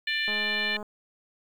harmonic tone, 592 Hz, D5, 14 cents sharp, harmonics 3 / 4 / 5 / 6 / 7, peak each -29 / -31 / -33 / -35 / -36 dBFS, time 0.07-0.77 s, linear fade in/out 5 ms
click train, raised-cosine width 1 ms, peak -26 dBFS, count 116, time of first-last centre 0.28-0.828 s, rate 210 Hz
effects 9-bit

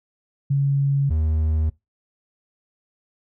sine / triangle tone pair in turn, 139.5 / 78.29 Hz, C#3 / D#2, +11 / +11 cents, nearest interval minor seventh, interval 1000 cents, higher first, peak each -16 dBFS, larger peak neither, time 0.5-1.1 / 1.1-1.7 s, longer neither, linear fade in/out 10 ms, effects noise-tail reverb RT60 0.2 s tail -21 dB re dry

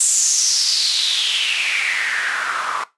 white noise with band-pass filter sweep, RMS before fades -19 dBFS, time 0-2.84 s, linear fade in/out 5 ms, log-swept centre 7900 to 1100 Hz, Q 5.2, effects noise-tail reverb RT60 0.2 s tail -17 dB re dry + resampled to 24000 Hz

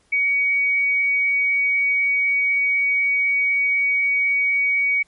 sine tone, 2252 Hz, C#7, 27 cents sharp, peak -16 dBFS, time 0.12-5.03 s, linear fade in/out 10 ms, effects pink hiss -61 dBFS RMS until 5.07 s + MP3 48 kbps

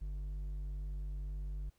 sine tone with hard clipping, 49 Hz, G1, in tune, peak -39 dBFS, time 0.01-1.7 s, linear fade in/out 10 ms, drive 5 dB, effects pink hiss -75 dBFS RMS until 1.78 s

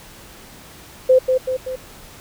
sine tone with echo, 515 Hz, C5, 28 cents flat, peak -8 dBFS, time 1.09-1.19 s, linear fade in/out 10 ms, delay 190 ms, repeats 3, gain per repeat -5 dB, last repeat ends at 1.76 s, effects pink hiss -42 dBFS RMS until 2.2 s

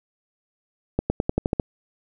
accelerating click train, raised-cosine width 2 ms, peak -7 dBFS, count 8, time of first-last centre 0.99-1.598 s, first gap 110 ms, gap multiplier 0.92, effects none

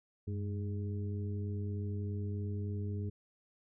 harmonic tone with a mistuned harmonic, 103.3 Hz, G#2, 9 cents flat, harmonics 1 / 2 / 3 / 4, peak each -35 / -43 / -49 / -47 dBFS, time 0.27-3.1 s, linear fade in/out 10 ms, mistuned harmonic 1, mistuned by -100 cents, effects none

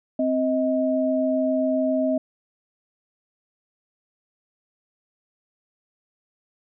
sine tone pair together, 261.2 / 631.4 Hz, C4 / D#5, -3 / +25 cents, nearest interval octave + minor third, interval 1528 cents, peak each -22 dBFS, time 0.19-2.18 s, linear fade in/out 5 ms, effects none

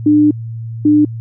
sine tone pair in turn, 299.3 / 299.3 Hz, D4 / D4, +33 / +33 cents, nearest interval unison, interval 0 cents, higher neither, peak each -6 dBFS, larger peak neither, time 0.06-0.31 / 0.85-1.05 s, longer first, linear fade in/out 5 ms, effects added 114 Hz sine -22 dBFS peak until 1.2 s

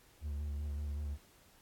triangle tone with vibrato, 73 Hz, D2, 10 cents flat, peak -34 dBFS, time 0.21-1.18 s, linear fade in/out 50 ms, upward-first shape square, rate 5.3 Hz, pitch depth 29 cents each way, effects pink hiss -64 dBFS RMS until 1.61 s + AAC 64 kbps

